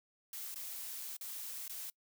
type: noise with dropouts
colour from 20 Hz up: blue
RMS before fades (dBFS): -44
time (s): 0.33-1.9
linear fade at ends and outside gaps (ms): 2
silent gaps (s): 0.544-0.558 / 1.167-1.21 / 1.68-1.695
effects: noise-tail reverb RT60 0.1 s tail -25 dB re dry